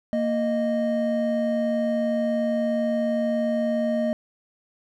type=tone pair together; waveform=triangle; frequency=231.9 / 618.6 Hz; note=A#3 / D#5; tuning=-9 / -10 cents; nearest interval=octave + perfect fourth; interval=1699 cents; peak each=-22 dBFS; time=0.13-4.13 s; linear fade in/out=0 ms; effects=none